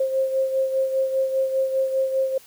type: beating tone pair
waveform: sine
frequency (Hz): 530 / 535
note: C5 / C5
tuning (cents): +22 / +38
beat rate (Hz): 5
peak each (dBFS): -20 / -28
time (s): 0-2.38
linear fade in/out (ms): 5
effects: white hiss -50 dBFS RMS until 2.46 s